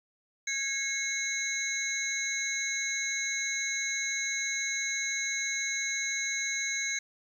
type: tone cluster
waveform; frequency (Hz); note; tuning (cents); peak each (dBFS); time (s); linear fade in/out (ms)
sine; 1653 / 2174 / 3960 / 6130 / 6560; G#6 / C#7 / B7 / G8 / G#8; -9 / -34 / +4 / -40 / -22; -38 / -33 / -37 / -39 / -35; 0.47-6.99; 5
effects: 10-bit